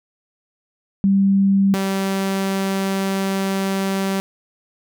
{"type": "tone pair in turn", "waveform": ["sine", "sawtooth"], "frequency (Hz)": [196, 193.75], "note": ["G3", "G3"], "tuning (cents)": [0, -20], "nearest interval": "unison", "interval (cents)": 20, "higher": "first", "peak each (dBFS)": [-12, -15], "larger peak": "first", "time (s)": [[1.04, 1.74], [1.74, 4.2]], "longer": "second", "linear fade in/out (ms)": 0, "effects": []}